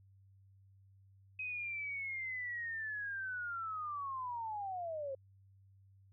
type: linear sweep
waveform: sine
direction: down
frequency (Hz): 2535 to 523.3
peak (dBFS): -38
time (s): 1.39-5.15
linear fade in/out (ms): 5
effects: added 97 Hz sine -61 dBFS peak until 6.12 s